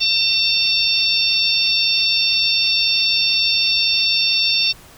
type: harmonic tone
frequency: 903 Hz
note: A5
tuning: 45 cents sharp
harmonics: 3 / 4 / 5 / 6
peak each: -20 / -20 / -20 / -20 dBFS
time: 0-4.73 s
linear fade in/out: 20 ms
effects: pink hiss -44 dBFS RMS until 4.97 s